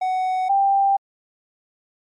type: tone pair in turn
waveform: triangle / sine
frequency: 745 / 789.3 Hz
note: F#5 / G5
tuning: +12 / +12 cents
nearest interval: minor second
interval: 100 cents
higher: second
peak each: -17 / -14 dBFS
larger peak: second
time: 0.01-0.49 / 0.49-0.97 s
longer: neither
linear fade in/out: 10 ms
effects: MP3 48 kbps